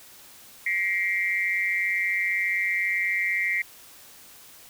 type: tone cluster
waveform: sine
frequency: 1917 / 2105 / 2317 Hz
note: A#6 / C7 / D7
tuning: +48 / +10 / -24 cents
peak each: -27 / -25 / -32 dBFS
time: 0.66-3.62 s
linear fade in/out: 5 ms
effects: white hiss -49 dBFS RMS until 4.69 s